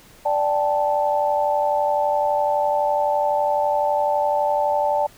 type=chord; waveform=sine; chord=D suspended fourth; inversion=none; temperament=equal with one note detuned; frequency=587.3 / 784 / 875.9 Hz; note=D5 / G5 / A5; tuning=0 / 0 / -8 cents; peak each=-21 / -24 / -21 dBFS; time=0.25-5.07 s; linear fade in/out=10 ms; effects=pink hiss -49 dBFS RMS until 5.17 s